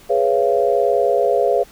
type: chord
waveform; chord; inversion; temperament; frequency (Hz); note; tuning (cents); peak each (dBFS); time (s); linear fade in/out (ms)
sine; C# dominant seventh; second; equal with one note detuned; 415.3 / 493.9 / 554.4 / 685.3; G#4 / B4 / C#5 / E#5; 0 / 0 / 0 / -33; -19; 0.09-1.64; 20
effects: pink hiss -46 dBFS RMS until 1.71 s